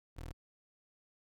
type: tone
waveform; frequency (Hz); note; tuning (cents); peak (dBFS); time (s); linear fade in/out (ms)
20% pulse; 40.76; E1; -19; -38; 0.16-0.33; 20
effects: none